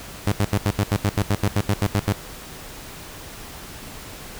sawtooth tone bursts, 101.8 Hz, G#2, 34 cents flat, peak -13 dBFS, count 15, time 0.27-2.124 s, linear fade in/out 0 ms, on 48 ms, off 81 ms, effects pink hiss -38 dBFS RMS until 4.39 s

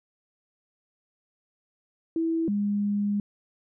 sine tone pair in turn, 327.8 / 204.4 Hz, E4 / G#3, -10 / -27 cents, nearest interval minor sixth, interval 817 cents, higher first, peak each -23 dBFS, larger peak neither, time 2.16-2.48 / 2.48-3.2 s, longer second, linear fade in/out 2 ms, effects none

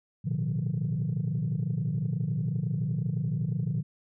sine tone cluster, 113.2 / 124.8 / 152.8 / 178.7 Hz, A2 / B2 / D#3 / F3, +50 / +19 / -31 / +40 cents, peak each -33 / -31 / -29 / -32 dBFS, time 0.24-3.83 s, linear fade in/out 20 ms, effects tanh soft clip ceiling -21 dBFS

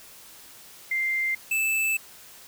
sine / square tone pair in turn, 2093 / 2631 Hz, C7 / E7, 0 / -4 cents, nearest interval major third, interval 396 cents, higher second, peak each -23 dBFS, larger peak neither, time 0.91-1.35 / 1.51-1.97 s, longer second, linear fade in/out 5 ms, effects white hiss -48 dBFS RMS until 2.47 s

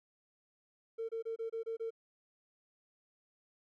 triangle tone bursts, 453.2 Hz, A#4, 49 cents flat, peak -32 dBFS, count 7, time 0.98-1.906 s, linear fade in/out 20 ms, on 110 ms, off 26 ms, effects tanh soft clip ceiling -33 dBFS

